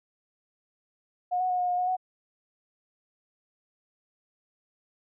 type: tone with pitch steps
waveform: sine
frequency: 721 / 738 / 726 / 720 / 716 / 726 / 741 Hz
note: F#5 / F#5 / F#5 / F#5 / F5 / F#5 / F#5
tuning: -45 / -5 / -33 / -47 / +43 / -33 / +2 cents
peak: -24 dBFS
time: 1.31-1.968 s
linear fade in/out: 20 ms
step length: 94 ms
effects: none